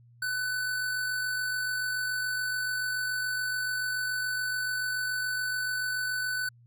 square tone with amplitude modulation, 1500 Hz, F#6, 23 cents sharp, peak -28 dBFS, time 0.22-6.49 s, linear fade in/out 5 ms, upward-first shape sine, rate 47 Hz, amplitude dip 30%, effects added 119 Hz sine -54 dBFS peak until 6.66 s

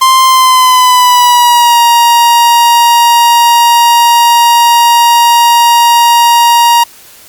45% pulse tone with pitch glide, 1046.5 to 943.2 Hz, C6 to A#5, 0 to +20 cents, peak -3 dBFS, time 0.01-6.84 s, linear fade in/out 10 ms, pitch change -180 cents, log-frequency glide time 0.26-1.8 s, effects white hiss -36 dBFS RMS until 7.28 s + Opus 48 kbps

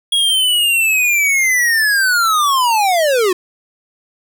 square linear sweep, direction down, 3322 to 349.2 Hz, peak -12 dBFS, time 0.12-3.33 s, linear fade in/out 5 ms, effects none

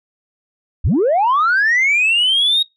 sine linear sweep, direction up, 38.96 to 3786 Hz, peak -10 dBFS, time 0.84-2.63 s, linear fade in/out 10 ms, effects noise-tail reverb RT60 0.2 s tail -25 dB re dry + tanh soft clip ceiling -9 dBFS

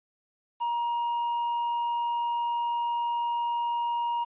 triangle tone with quantisation, 946 Hz, A#5, 25 cents sharp, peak -24 dBFS, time 0.6-4.25 s, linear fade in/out 20 ms, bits 9, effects resampled to 8000 Hz

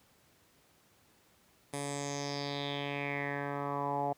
10% pulse tone with low-pass filter sweep, 142.2 Hz, C#3, 45 cents sharp, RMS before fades -36 dBFS, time 1.73-4.13 s, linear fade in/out 5 ms, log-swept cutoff 9900 to 750 Hz, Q 5, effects pink hiss -66 dBFS RMS until 4.17 s + high-pass 80 Hz 12 dB/octave

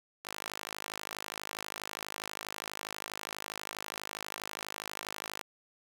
sawtooth tone with high-pass filter, 52.3 Hz, G#1, 13 cents sharp, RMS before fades -43 dBFS, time 0.24-5.43 s, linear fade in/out 20 ms, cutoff 940 Hz, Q 0.63, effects 10-bit

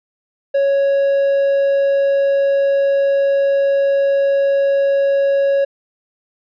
triangle tone, 554.4 Hz, C#5, in tune, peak -10 dBFS, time 0.54-5.65 s, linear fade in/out 10 ms, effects resampled to 11025 Hz

